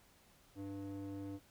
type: tone with band-pass filter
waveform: square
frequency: 98.7 Hz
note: G2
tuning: 12 cents sharp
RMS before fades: -45 dBFS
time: 0.55-1.4 s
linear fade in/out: 50 ms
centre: 310 Hz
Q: 1.9
effects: pink hiss -67 dBFS RMS until 1.5 s